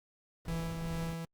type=noise; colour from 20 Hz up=brown; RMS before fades=-43 dBFS; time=0.45-1.14 s; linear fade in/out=2 ms
type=tone with tremolo; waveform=45% pulse; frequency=165.2 Hz; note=E3; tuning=4 cents sharp; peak=-34 dBFS; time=0.48-1.25 s; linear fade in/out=2 ms; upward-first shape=sine; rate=2.4 Hz; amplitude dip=35%
effects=Opus 48 kbps